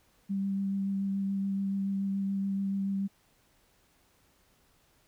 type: tone with vibrato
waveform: sine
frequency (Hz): 196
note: G3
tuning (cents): 0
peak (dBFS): -28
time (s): 0.29-3.08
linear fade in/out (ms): 20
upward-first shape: sine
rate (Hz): 7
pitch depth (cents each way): 12
effects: pink hiss -67 dBFS RMS until 5.07 s